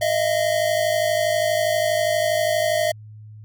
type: tone pair together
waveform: square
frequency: 622.3 / 674.7 Hz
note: D#5 / E5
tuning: 0 / +40 cents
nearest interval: minor second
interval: 140 cents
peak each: -21 / -23 dBFS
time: 0.01-2.92 s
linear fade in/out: 10 ms
effects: added 107 Hz sine -38 dBFS peak until 3.44 s